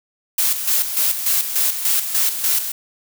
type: noise with tremolo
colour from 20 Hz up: blue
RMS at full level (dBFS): -17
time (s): 0.38-2.72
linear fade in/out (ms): 5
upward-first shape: square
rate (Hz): 3.4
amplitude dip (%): 60
effects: none